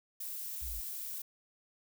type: noise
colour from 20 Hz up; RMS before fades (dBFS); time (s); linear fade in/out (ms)
violet; -41; 0.2-1.22; 5
type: linear sweep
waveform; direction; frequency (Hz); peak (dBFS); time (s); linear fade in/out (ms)
sine; down; 64.8 to 46.07; -40; 0.61-0.81; 20
effects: none